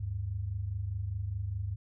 sine tone pair together, 75.89 / 100.8 Hz, D#2 / G2, -43 / +49 cents, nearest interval perfect fourth, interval 492 cents, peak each -38 / -33 dBFS, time 0-1.76 s, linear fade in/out 10 ms, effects none

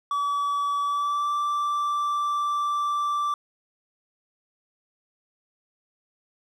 triangle tone with pitch glide, 1145 to 1170.4 Hz, D6 to D6, -44 to -6 cents, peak -21 dBFS, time 0.11-3.34 s, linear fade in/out 2 ms, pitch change +38 cents, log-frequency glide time 0.82-1.32 s, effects none

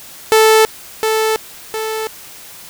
sawtooth tone with echo, 439 Hz, A4, 4 cents flat, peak -3 dBFS, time 0.32-0.65 s, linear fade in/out 0 ms, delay 710 ms, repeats 2, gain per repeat -6 dB, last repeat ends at 2.07 s, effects white hiss -36 dBFS RMS until 2.69 s

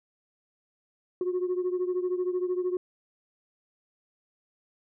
sine beating tone pair, 360 / 373 Hz, F#4 / F#4, -47 / +14 cents, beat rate 13 Hz, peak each -26 / -30 dBFS, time 1.21-2.77 s, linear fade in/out 2 ms, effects tanh soft clip ceiling -22 dBFS

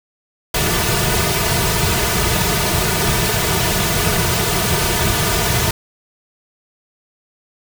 pink noise with comb filter, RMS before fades -17 dBFS, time 0.54-5.71 s, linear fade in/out 5 ms, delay 3.7 ms, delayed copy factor -0.95, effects none

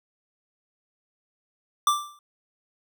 square tone with exponential decay, 1177 Hz, D6, 3 cents sharp, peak -16 dBFS, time 1.87-2.19 s, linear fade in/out 2 ms, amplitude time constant 69 ms, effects none

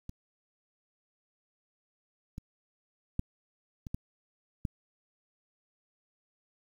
clicks, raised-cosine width 5 ms, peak -28 / -27 / -17 / -28 / -21 / -19 dBFS, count 6, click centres 0.094 / 2.381 / 3.194 / 3.868 / 3.945 / 4.652 s, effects 9-bit

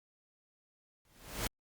pink noise with exponential growth, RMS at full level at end -32 dBFS, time 1.05-1.47 s, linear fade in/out 1 ms, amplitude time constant 90 ms, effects Opus 48 kbps

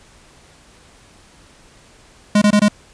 square tone bursts, 207.7 Hz, G#3, in tune, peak -10 dBFS, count 4, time 2.35-2.684 s, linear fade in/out 5 ms, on 67 ms, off 22 ms, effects pink hiss -48 dBFS RMS until 2.93 s + resampled to 22050 Hz

